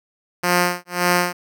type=tone with tremolo; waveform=5% pulse; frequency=177.3 Hz; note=F3; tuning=26 cents sharp; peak=-3 dBFS; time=0.43-1.33 s; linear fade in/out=10 ms; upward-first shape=sine; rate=1.8 Hz; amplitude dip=100%; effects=none